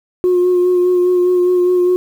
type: tone with vibrato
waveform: sine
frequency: 359.7 Hz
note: F#4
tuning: 49 cents flat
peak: -8 dBFS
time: 0.24-1.96 s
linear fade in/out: 0 ms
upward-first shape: sine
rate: 4.9 Hz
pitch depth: 20 cents each way
effects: tanh soft clip ceiling -7 dBFS + 7-bit